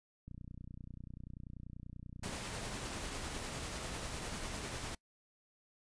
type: click train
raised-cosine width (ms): 5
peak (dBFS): -36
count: 63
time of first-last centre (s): 0.28-2.326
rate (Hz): 30.3
type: noise with tremolo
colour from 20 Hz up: pink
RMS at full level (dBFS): -41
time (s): 2.23-4.95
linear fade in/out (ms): 5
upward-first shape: sine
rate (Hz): 10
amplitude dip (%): 25
effects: noise-tail reverb RT60 0.1 s tail -25 dB re dry + resampled to 22050 Hz